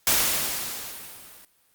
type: noise with level ramp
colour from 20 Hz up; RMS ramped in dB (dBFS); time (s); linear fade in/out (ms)
white; -19 to -49; 0.07-1.45; 2
effects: white hiss -64 dBFS RMS until 1.74 s + Opus 48 kbps